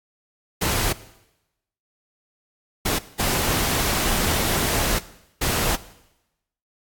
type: noise bursts at uneven times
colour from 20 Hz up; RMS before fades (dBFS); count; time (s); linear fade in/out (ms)
pink; -22; 4; 0.61-0.93 / 2.85-2.99 / 3.19-4.99 / 5.41-5.76; 10
effects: noise-tail reverb RT60 0.9 s tail -17 dB re dry + AAC 64 kbps